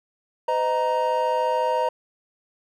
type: tone cluster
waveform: triangle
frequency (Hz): 509 / 623 / 935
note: C5 / D#5 / A#5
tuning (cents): -48 / +2 / +5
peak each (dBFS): -23 / -24 / -21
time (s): 0.48-1.89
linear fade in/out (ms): 5
effects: none